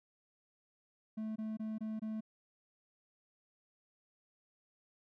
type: tone bursts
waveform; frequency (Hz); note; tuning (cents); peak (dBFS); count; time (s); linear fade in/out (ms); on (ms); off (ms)
triangle; 218.1; A3; -15; -35; 5; 1.17-2.208; 10; 190; 22
effects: none